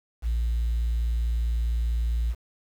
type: tone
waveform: sine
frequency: 57.7 Hz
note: A#1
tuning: 17 cents flat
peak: -21 dBFS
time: 0.22-2.35 s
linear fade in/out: 50 ms
effects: tanh soft clip ceiling -19 dBFS + 8-bit